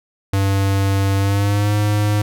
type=tone with pitch glide; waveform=square; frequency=98 to 104.43 Hz; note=G2 to G#2; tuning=0 to +10 cents; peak=-15 dBFS; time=0.33-2.22 s; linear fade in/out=5 ms; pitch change=+110 cents; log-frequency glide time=1.17-1.75 s; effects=none